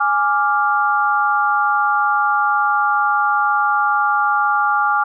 sine chord, D diminished, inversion second, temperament equal, 830.6 / 1174.7 / 1396.9 Hz, Ab5 / D6 / F6, 0 / 0 / 0 cents, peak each -18 dBFS, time 0-5.04 s, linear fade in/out 10 ms, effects none

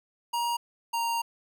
square tone pair in turn, 945 / 930.4 Hz, A#5 / A#5, +23 / -4 cents, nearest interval unison, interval 27 cents, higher first, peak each -27 dBFS, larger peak neither, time 0.33-0.57 / 0.93-1.22 s, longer second, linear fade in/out 10 ms, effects none

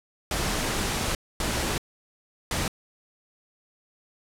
pink noise bursts at uneven times, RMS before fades -27 dBFS, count 3, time 0.31-1.15 / 1.4-1.78 / 2.51-2.68 s, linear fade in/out 2 ms, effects low-pass 11000 Hz 12 dB/octave

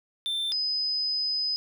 triangle / sine tone pair in turn, 3560 / 5022 Hz, A7 / D#8, +20 / +15 cents, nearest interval tritone, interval 595 cents, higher second, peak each -25 dBFS, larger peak neither, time 0.26-0.52 / 0.52-1.56 s, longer second, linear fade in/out 0 ms, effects none

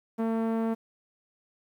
sawtooth tone with low-pass filter, 225.6 Hz, A3, 44 cents sharp, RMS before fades -28 dBFS, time 0.18-0.75 s, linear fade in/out 20 ms, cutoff 1000 Hz, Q 0.68, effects 10-bit

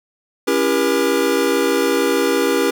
square chord, C# diminished seventh, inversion none, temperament just, 277.2 / 332.6 / 399.1 / 479 Hz, C#4 / E4 / G4 / Bb4, 0 / +16 / +31 / +47 cents, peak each -22 / -23 / -20 / -20 dBFS, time 0.47-2.71 s, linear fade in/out 10 ms, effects none

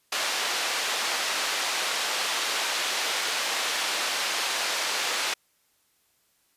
white band-pass noise, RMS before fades -28 dBFS, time 0.12-5.34 s, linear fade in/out 5 ms, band 510 to 4700 Hz, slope 12 dB/octave, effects white hiss -68 dBFS RMS until 6.56 s + resampled to 32000 Hz

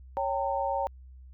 sine chord, G diminished, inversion second, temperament equal with one note detuned, 554.4 / 784 / 911 Hz, Db5 / G5 / Bb5, 0 / 0 / -40 cents, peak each -31 dBFS, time 0.17-0.87 s, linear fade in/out 0 ms, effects added 64 Hz sine -46 dBFS peak until 1.33 s

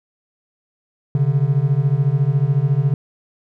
triangle beating tone pair, 132.9 / 146.9 Hz, C3 / D3, +27 / +1 cents, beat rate 14 Hz, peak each -15 dBFS, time 1.15-2.94 s, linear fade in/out 2 ms, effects none

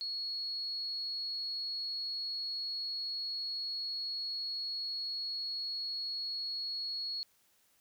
sine tone, 4338 Hz, C#8, 38 cents flat, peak -35 dBFS, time 0.01-7.23 s, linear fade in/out 0 ms, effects white hiss -70 dBFS RMS until 7.8 s

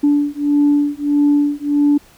sine beating tone pair, 289.4 / 291 Hz, D4 / D4, -25 / -16 cents, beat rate 1.6 Hz, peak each -14 / -14 dBFS, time 0.03-1.98 s, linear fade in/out 10 ms, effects tanh soft clip ceiling -6 dBFS + pink hiss -48 dBFS RMS until 2.17 s

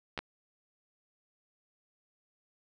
clicks, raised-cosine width 0.3 ms, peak -19 dBFS, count 2, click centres 0.177 / 0.19 s, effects none

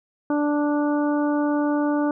harmonic tone, 293.7 Hz, D4, in tune, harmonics 1 / 2 / 3 / 4 / 5, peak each -20 / -27 / -30 / -34 / -35 dBFS, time 0.3-2.11 s, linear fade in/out 2 ms, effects none

